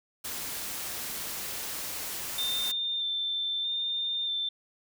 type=noise; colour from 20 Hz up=white; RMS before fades=-36 dBFS; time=0.24-2.72 s; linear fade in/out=10 ms
type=tone with vibrato; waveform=sine; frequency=3583 Hz; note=A7; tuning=31 cents sharp; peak=-28 dBFS; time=2.38-4.49 s; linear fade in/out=5 ms; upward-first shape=square; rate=0.79 Hz; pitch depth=14 cents each way
effects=none